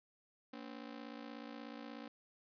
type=ring-modulated tone; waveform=sawtooth; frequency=260 Hz; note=C4; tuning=11 cents flat; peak=-40 dBFS; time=0.53-2.08 s; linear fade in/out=5 ms; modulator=28.3 Hz; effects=resampled to 11025 Hz